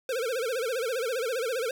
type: tone with vibrato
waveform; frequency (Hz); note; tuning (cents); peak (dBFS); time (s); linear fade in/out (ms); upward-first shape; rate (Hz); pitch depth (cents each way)
square; 485.9; B4; -28; -28; 0.09-1.71; 2; sine; 15; 170
effects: none